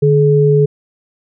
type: tone pair together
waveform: sine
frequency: 148.6 / 424.8 Hz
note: D3 / G#4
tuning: +21 / +39 cents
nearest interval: octave + tritone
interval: 1818 cents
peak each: -10 dBFS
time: 0.02-0.66 s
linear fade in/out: 10 ms
effects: none